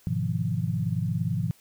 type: chord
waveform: sine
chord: F half-diminished seventh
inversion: first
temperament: just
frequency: 104.77 / 125.72 / 157.15 / 174.61 Hz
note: Ab2 / Cb3 / Eb3 / F3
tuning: +16 / +31 / +18 / 0 cents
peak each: -30 dBFS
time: 0.07-1.51 s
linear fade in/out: 0 ms
effects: white hiss -59 dBFS RMS until 1.6 s